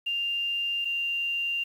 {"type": "tone pair in turn", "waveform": "sine", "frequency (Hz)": [2794, 2784], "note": ["F7", "F7"], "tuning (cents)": [0, -6], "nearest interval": "unison", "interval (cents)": 6, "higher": "first", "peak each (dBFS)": -26, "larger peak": "neither", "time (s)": [[0.06, 0.85], [0.85, 1.64]], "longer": "neither", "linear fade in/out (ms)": 10, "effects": ["9-bit"]}